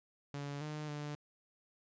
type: tone with pitch steps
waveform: sawtooth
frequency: 142.8 / 151.6 / 147.7 Hz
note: D3 / D#3 / D3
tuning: -48 / -45 / +10 cents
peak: -36 dBFS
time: 0.34-1.15 s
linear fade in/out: 0 ms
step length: 270 ms
effects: resampled to 16000 Hz